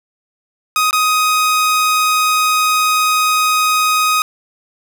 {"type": "tone with dropouts", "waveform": "sawtooth", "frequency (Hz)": 1253, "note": "D#6", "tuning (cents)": 12, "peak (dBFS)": -8, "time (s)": [0.76, 4.22], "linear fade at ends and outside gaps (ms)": 1, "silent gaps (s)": [0.909, 0.929], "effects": []}